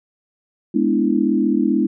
sine chord, E dominant seventh, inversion first, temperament equal with one note detuned, 208.7 / 246.9 / 293.7 / 329.6 Hz, G#3 / B3 / D4 / E4, +9 / 0 / 0 / 0 cents, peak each -20 dBFS, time 0.74-1.87 s, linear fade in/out 10 ms, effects none

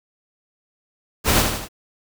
pink noise with echo, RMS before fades -17 dBFS, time 1.24-1.45 s, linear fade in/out 50 ms, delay 79 ms, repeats 3, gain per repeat -5 dB, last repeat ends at 1.687 s, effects none

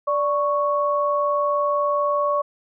sine tone pair together, 584.6 / 1108.7 Hz, D5 / C#6, -8 / 0 cents, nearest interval major seventh, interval 1108 cents, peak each -21 dBFS, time 0.07-2.42 s, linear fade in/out 10 ms, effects none

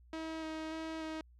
sawtooth tone with vibrato, 318.4 Hz, D#4, 40 cents sharp, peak -35 dBFS, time 0.13-1.21 s, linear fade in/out 2 ms, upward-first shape square, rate 1.7 Hz, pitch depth 12 cents each way, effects added 60 Hz sine -58 dBFS peak until 1.39 s + low-pass 5000 Hz 12 dB/octave

